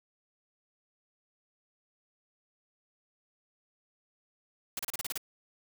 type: noise bursts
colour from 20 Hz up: white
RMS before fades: -35 dBFS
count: 8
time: 4.77-5.177 s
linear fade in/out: 2 ms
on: 22 ms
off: 33 ms
effects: none